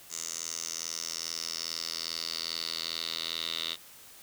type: tone with band-pass filter sweep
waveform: 10% pulse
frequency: 82.41 Hz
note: E2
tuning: in tune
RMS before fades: -36 dBFS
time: 0.09-3.77 s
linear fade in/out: 50 ms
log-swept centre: 6800 to 3700 Hz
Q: 5.3
effects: white hiss -52 dBFS RMS until 4.22 s